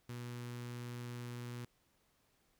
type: tone with notch filter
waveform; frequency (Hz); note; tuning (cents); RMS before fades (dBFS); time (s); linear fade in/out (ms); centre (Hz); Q
sawtooth; 121.2; B2; -32; -45; 0.09-1.65; 5; 670; 1.6
effects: pink hiss -75 dBFS RMS until 2.59 s

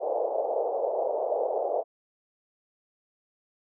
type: band-pass noise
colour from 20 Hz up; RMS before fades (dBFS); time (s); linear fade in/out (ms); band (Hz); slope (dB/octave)
pink; -28; 0-1.84; 50; 450 to 750; 48
effects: none

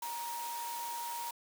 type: tone in noise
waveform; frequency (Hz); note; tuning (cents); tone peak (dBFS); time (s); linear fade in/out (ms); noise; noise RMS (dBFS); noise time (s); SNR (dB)
sine; 942; A#5; +18; -38; 0.02-1.31; 5; white; -44; 0.02-1.31; +3
effects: high-pass 400 Hz 12 dB/octave

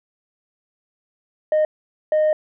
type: tone bursts at uneven times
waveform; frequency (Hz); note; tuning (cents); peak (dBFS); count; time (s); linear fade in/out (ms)
sine; 616; D#5; -17; -12; 2; 1.52-1.65 / 2.12-2.33; 2
effects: tanh soft clip ceiling -13 dBFS

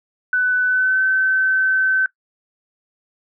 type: tone with pitch glide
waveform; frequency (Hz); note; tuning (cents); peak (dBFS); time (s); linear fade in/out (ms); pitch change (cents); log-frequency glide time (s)
sine; 1498 to 1533; F#6 to G6; +21 to -39; -14; 0.33-2.06; 2; +40; 0.64-1.03
effects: noise-tail reverb RT60 0.1 s tail -19 dB re dry

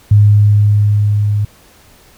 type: tone with level ramp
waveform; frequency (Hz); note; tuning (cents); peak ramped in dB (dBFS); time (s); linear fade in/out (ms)
sine; 103.83; G#2; 0; -3 to -11; 0.11-1.45; 5
effects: pink hiss -45 dBFS RMS until 2.17 s

